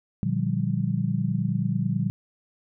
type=chord; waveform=sine; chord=G minor seventh; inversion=first; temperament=just; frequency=117.6 / 147 / 176.4 / 196 Hz; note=Bb2 / D3 / F3 / G3; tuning=+16 / +2 / +18 / 0 cents; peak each=-28 dBFS; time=0.23-2.1 s; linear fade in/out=0 ms; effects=none